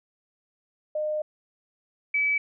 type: tone pair in turn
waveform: sine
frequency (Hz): 610 / 2293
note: D#5 / D7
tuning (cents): -34 / -42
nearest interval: octave + major seventh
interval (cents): 2292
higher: second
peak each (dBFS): -25 / -21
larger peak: second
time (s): 0.95-1.22 / 2.14-2.38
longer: first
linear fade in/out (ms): 5
effects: none